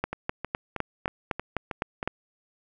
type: two click trains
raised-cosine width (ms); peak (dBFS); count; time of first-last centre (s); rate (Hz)
0.5; -11 / -16; 9 / 7; 0.04-2.076 / 0.13-2.029; 3.93 / 3.16
effects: none